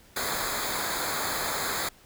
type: noise with comb filter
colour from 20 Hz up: pink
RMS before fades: -30 dBFS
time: 0.16-1.89 s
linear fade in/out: 5 ms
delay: 0.35 ms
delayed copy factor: -0.85
effects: pink hiss -56 dBFS RMS until 2.05 s